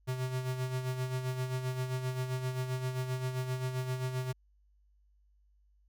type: tone with tremolo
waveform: square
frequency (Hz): 128.4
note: C3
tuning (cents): -32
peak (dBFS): -31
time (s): 0.07-4.33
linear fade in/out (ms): 20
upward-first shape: sine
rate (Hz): 7.6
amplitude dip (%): 55
effects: added 50 Hz sine -64 dBFS peak until 5.88 s